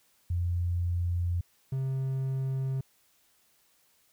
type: tone pair in turn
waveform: sine / triangle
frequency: 87.31 / 133.13 Hz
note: F2 / C3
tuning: 0 / +30 cents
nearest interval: perfect fifth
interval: 730 cents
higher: second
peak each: -26 dBFS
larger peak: neither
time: 0.3-1.41 / 1.72-2.81 s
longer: first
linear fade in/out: 5 ms
effects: white hiss -67 dBFS RMS until 4.12 s